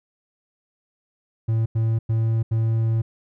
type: tone bursts at uneven times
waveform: triangle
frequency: 112.7 Hz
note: A2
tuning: 42 cents sharp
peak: -16 dBFS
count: 4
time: 1.48-1.66 / 1.75-1.99 / 2.09-2.43 / 2.51-3.02 s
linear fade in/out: 10 ms
effects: none